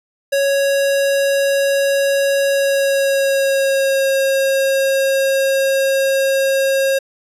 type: tone with pitch glide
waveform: square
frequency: 554.4 to 540.5 Hz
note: C#5 to C#5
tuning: 0 to -44 cents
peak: -14 dBFS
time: 0.32-6.99 s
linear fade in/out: 10 ms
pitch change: -44 cents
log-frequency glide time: 2.49-4.1 s
effects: resampled to 32000 Hz